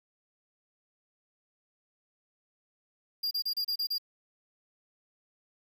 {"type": "tone bursts", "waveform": "square", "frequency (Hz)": 4805, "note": "D8", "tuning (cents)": 39, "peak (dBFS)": -29, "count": 7, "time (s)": [3.23, 3.983], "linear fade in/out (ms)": 10, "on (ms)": 81, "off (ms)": 31, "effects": ["10-bit"]}